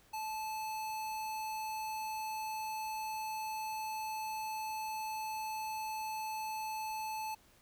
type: tone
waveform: square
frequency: 870 Hz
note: A5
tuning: 20 cents flat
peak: -38 dBFS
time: 0.13-7.35 s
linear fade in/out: 10 ms
effects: pink hiss -65 dBFS RMS until 7.61 s